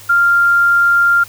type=tone; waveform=sine; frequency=1394 Hz; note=F6; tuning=4 cents flat; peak=-8 dBFS; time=0.09-1.24 s; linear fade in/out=10 ms; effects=added 102 Hz sine -42 dBFS peak until 1.28 s + white hiss -38 dBFS RMS until 1.28 s